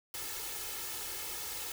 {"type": "noise with comb filter", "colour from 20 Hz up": "white", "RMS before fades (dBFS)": -40, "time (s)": [0.14, 1.72], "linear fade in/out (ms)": 2, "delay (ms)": 2.3, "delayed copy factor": 0.7, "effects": []}